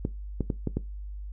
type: clicks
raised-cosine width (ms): 3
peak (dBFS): -14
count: 5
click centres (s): 0.051 / 0.407 / 0.502 / 0.673 / 0.77
effects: noise-tail reverb RT60 0.2 s tail -18 dB re dry + added 50 Hz sine -35 dBFS peak until 1.32 s